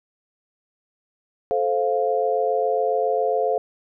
sine chord, F major, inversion first, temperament just, 436.5 / 523.8 / 698.5 Hz, A4 / C5 / F5, -14 / +2 / 0 cents, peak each -23 dBFS, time 1.51-3.58 s, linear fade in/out 0 ms, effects none

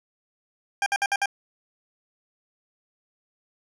20% pulse tone bursts, 799 Hz, G5, 33 cents sharp, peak -16 dBFS, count 5, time 0.82-1.258 s, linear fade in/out 2 ms, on 42 ms, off 57 ms, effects low-pass 9000 Hz 12 dB/octave

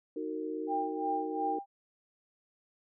sine chord, D# minor, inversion none, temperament equal with one note detuned, 311.1 / 370 / 457.9 Hz, D#4 / F#4 / A#4, 0 / 0 / -31 cents, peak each -37 / -40 / -38 dBFS, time 0.16-1.59 s, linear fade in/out 5 ms
sine tone with tremolo, 795 Hz, G5, 24 cents sharp, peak -29 dBFS, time 0.67-1.66 s, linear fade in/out 50 ms, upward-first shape sine, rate 2.8 Hz, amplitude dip 80%
effects none

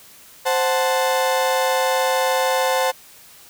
35% pulse chord, F# diminished, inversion second, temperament equal, 523.3 / 740 / 880 Hz, C5 / F#5 / A5, 0 / 0 / 0 cents, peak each -18 / -22 / -21 dBFS, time 0.45-2.92 s, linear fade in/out 20 ms, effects white hiss -46 dBFS RMS until 3.49 s

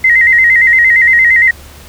sine tone with vibrato, 1975.5 Hz, B6, in tune, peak -4 dBFS, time 0.04-1.51 s, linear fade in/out 5 ms, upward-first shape square, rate 8.7 Hz, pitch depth 76 cents each way, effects added 72 Hz sine -35 dBFS peak until 1.88 s + pink hiss -36 dBFS RMS until 1.88 s

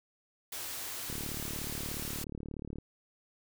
white band-stop noise, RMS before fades -40 dBFS, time 0.52-2.24 s, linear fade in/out 5 ms, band 150 to 230 Hz, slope 96 dB/octave
click train, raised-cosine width 3 ms, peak -28 dBFS, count 63, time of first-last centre 1.1-2.785 s, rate 36.8 Hz
effects none

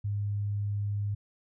sine tone, 102.3 Hz, G#2, 26 cents flat, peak -28 dBFS, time 0.04-1.15 s, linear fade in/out 10 ms, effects none

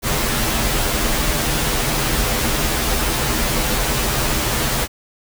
pink noise with comb filter, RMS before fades -19 dBFS, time 0.02-4.88 s, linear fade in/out 50 ms, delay 11 ms, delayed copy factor -0.95, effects none

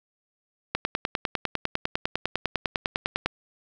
click train, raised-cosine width 0.3 ms, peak -8 dBFS, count 26, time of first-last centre 0.75-3.26 s, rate 9.96 Hz, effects none

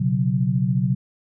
sine chord, B suspended second, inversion none, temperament equal with one note detuned, 124.4 / 138.59 / 185 Hz, B2 / C#3 / F#3, +13 / 0 / 0 cents, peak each -22 dBFS, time 0-0.95 s, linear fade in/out 10 ms, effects none

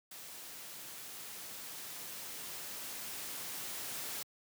white noise with level ramp, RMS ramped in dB -49 to -41 dBFS, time 0.11-4.23 s, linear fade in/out 5 ms, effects high-pass 100 Hz 12 dB/octave

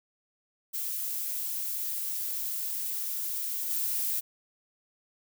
violet noise with level steps, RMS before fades -33 / -30 dBFS, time 0.73-4.21 s, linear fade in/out 20 ms, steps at 3.69 s, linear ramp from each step 20 ms, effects none

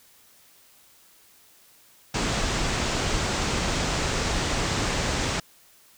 pink low-pass noise, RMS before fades -26 dBFS, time 2.14-5.4 s, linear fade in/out 5 ms, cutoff 8000 Hz, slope 48 dB/octave, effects white hiss -56 dBFS RMS until 5.97 s

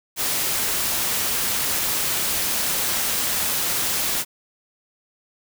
white noise, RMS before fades -23 dBFS, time 0.16-4.25 s, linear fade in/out 50 ms, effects none

